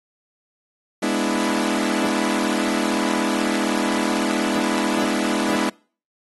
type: chord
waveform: sawtooth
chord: E dominant seventh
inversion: first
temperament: equal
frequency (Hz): 207.7 / 246.9 / 293.7 / 329.6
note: G#3 / B3 / D4 / E4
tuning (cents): 0 / 0 / 0 / 0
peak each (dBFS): -21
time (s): 1.02-5.7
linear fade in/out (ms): 10
effects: noise-tail reverb RT60 0.4 s tail -25 dB re dry + AAC 32 kbps

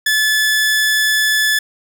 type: tone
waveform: sawtooth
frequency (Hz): 1729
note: A6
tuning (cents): -31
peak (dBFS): -9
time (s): 0.06-1.59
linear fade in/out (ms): 5
effects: none

